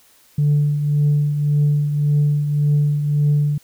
sine tone with tremolo, 146.83 Hz, D3, in tune, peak -10 dBFS, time 0.38-3.58 s, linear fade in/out 5 ms, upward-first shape triangle, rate 1.8 Hz, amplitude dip 60%, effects tanh soft clip ceiling -10 dBFS + white hiss -53 dBFS RMS until 3.63 s

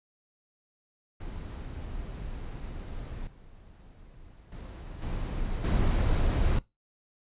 brown noise with level steps, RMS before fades -38 / -51 / -40 / -32 / -25 dBFS, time 1.2-6.59 s, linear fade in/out 5 ms, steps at 3.27 / 4.52 / 5.02 / 5.64 s, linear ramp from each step 2 ms, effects noise-tail reverb RT60 0.2 s tail -21 dB re dry + resampled to 8000 Hz

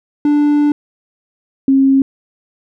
triangle / sine tone pair in turn, 293.7 / 270.1 Hz, D4 / C#4, 0 / -45 cents, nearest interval minor second, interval 145 cents, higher first, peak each -7 dBFS, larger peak neither, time 0.25-0.72 / 1.68-2.02 s, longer first, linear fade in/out 2 ms, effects none

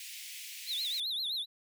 pink high-pass noise, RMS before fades -45 dBFS, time 0-1 s, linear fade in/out 2 ms, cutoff 2100 Hz, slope 48 dB/octave
triangle tone with vibrato, 3800 Hz, A#7, 33 cents sharp, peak -31 dBFS, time 0.66-1.46 s, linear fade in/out 50 ms, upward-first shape triangle, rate 7.7 Hz, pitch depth 210 cents each way
effects none

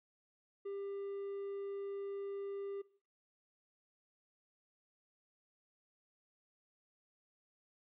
triangle tone, 397.7 Hz, G4, 25 cents sharp, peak -38 dBFS, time 0.65-2.82 s, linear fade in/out 10 ms, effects noise-tail reverb RT60 0.5 s tail -21 dB re dry + resampled to 8000 Hz

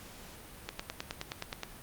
click train, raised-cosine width 0.2 ms, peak -18 dBFS, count 10, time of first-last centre 0.69-1.633 s, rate 9.54 Hz, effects pink hiss -50 dBFS RMS until 1.82 s + Opus 48 kbps

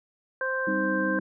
harmonic tone, 523.3 Hz, C5, in tune, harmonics 1 / 2 / 3, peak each -30 / -34 / -28 dBFS, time 0.41-1.19 s, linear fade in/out 2 ms
sine chord, C minor, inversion second, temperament just, 196.22 / 261.6 / 314 Hz, G3 / C4 / Eb4, +2 / 0 / +16 cents, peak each -30 / -35 / -29 dBFS, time 0.67-1.2 s, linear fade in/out 5 ms
effects none

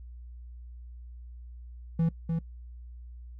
triangle tone with echo, 164.81 Hz, E3, in tune, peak -20 dBFS, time 1.99-2.09 s, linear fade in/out 5 ms, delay 300 ms, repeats 1, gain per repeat -4 dB, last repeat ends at 2.39 s, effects noise-tail reverb RT60 0.1 s tail -21 dB re dry + added 60 Hz sine -42 dBFS peak until 3.39 s

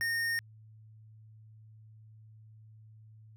sine tone with hard clipping, 1840 Hz, A#6, 23 cents flat, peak -31 dBFS, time 0.01-0.39 s, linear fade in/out 0 ms, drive 14 dB, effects added 109 Hz sine -52 dBFS peak until 3.36 s

